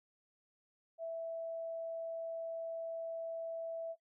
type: tone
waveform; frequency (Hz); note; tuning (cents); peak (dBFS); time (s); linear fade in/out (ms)
sine; 659.3; E5; 0; -38; 0.98-3.96; 50
effects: noise-tail reverb RT60 0.1 s tail -24 dB re dry